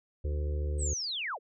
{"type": "harmonic tone", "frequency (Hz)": 73.9, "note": "D2", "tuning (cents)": 11, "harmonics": [1, 2, 4, 5, 6, 7], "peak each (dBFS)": [-29, -44, -51, -44, -46, -46], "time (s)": [0.24, 0.94], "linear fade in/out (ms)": 10}
{"type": "linear sweep", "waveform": "sine", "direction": "down", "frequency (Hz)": [8372, 349.2], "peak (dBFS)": -32, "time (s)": [0.78, 1.39], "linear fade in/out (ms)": 50}
{"effects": []}